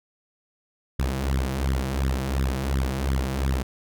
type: tone with flanger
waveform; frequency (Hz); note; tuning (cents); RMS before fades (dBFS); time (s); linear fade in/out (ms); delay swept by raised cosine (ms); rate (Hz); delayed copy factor
sawtooth; 66.5; C2; +29; -25; 0.99-3.63; 5; 0.56 to 6.16; 2.8; +0.85
effects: none